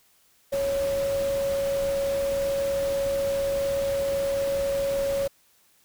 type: tone in noise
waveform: sine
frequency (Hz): 554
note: C#5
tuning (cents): -1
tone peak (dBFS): -23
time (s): 0.52-5.28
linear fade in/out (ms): 10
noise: pink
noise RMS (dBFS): -37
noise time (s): 0.52-5.28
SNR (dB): +11
effects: white hiss -62 dBFS RMS until 5.84 s